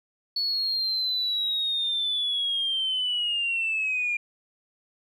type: linear sweep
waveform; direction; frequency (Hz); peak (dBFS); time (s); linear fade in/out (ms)
sine; down; 4422 to 2395; -23; 0.36-4.17; 5
effects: tanh soft clip ceiling -19 dBFS